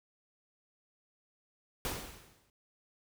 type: noise with exponential decay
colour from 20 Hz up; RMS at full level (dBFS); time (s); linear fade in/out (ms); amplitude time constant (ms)
pink; -34; 1.85-2.5; 1; 140
effects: none